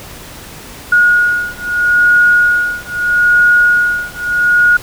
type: beating tone pair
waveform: sine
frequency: 1443 / 1443.78 Hz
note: F#6 / F#6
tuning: -44 / -43 cents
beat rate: 0.78 Hz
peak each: -11 dBFS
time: 0.92-4.77 s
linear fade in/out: 5 ms
effects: pink hiss -32 dBFS RMS until 4.82 s